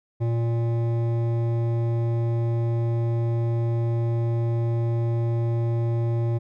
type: tone with hard clipping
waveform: sine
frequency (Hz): 116.54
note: A#2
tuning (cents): 0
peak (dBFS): -23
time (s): 0.2-6.39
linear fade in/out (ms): 20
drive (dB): 12
effects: none